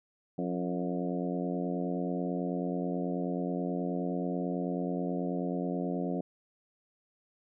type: harmonic tone with a mistuned harmonic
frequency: 89.3 Hz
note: F2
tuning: 39 cents sharp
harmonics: 2 / 3 / 4 / 5 / 6 / 7 / 8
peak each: -34 / -35 / -39 / -40 / -41 / -42 / -43 dBFS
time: 0.38-6.21 s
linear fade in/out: 5 ms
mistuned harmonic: 4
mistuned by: -48 cents
effects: none